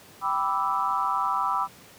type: chord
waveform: sine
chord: E minor seventh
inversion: first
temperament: equal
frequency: 784 / 987.8 / 1174.7 / 1318.5 Hz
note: G5 / B5 / D6 / E6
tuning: 0 / 0 / 0 / 0 cents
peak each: -31 / -27 / -28 / -29 dBFS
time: 0.21-1.68 s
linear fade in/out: 50 ms
effects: pink hiss -50 dBFS RMS until 1.98 s + high-pass 100 Hz 12 dB/octave